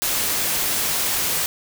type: noise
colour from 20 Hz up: white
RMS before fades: -22 dBFS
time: 0.02-1.46 s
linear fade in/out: 0 ms
effects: none